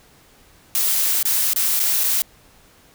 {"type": "noise with dropouts", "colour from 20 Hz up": "blue", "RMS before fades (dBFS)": -19, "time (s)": [0.75, 2.22], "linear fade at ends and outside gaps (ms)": 0, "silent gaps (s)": [[1.228, 1.253], [1.534, 1.561], [1.794, 1.8], [2.036, 2.04]], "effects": ["pink hiss -52 dBFS RMS until 2.94 s"]}